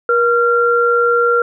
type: tone pair together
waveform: sine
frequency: 476.3 / 1378.7 Hz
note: A#4 / F6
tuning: +37 / -23 cents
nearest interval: octave + tritone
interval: 1840 cents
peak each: -13 dBFS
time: 0.09-1.42 s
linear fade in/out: 2 ms
effects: none